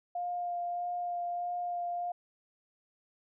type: tone with vibrato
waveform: sine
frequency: 704 Hz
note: F5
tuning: 14 cents sharp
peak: -32 dBFS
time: 0.15-2.12 s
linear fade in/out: 5 ms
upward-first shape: sine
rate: 1.6 Hz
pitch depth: 11 cents each way
effects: none